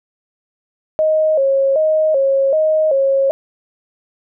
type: tone with vibrato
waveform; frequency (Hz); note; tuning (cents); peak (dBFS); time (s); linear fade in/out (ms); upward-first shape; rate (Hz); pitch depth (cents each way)
sine; 583; D5; -13; -11; 0.99-3.31; 0; square; 1.3; 120
effects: none